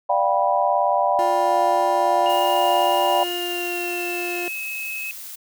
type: chord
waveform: sine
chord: G dominant seventh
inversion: second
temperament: just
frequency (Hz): 588 / 705.6 / 784 / 980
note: D5 / F5 / G5 / B5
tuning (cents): +2 / +18 / 0 / -14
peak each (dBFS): -22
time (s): 0.09-3.24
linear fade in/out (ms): 10
type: tone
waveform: 30% pulse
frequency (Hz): 351.9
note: F4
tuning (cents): +13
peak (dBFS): -24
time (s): 1.19-4.48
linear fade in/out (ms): 0
type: tone with pitch glide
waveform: sine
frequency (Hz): 2842 to 2576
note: F7 to E7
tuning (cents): +30 to -41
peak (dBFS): -27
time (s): 2.26-5.11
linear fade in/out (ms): 0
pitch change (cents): -171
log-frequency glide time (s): 3.33-4.45
type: noise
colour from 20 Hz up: blue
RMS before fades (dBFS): -36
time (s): 2.29-5.36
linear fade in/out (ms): 10
effects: none